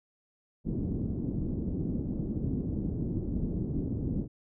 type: low-pass noise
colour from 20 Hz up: white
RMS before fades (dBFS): -32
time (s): 0.64-4.28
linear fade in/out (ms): 50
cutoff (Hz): 290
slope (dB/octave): 24
effects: none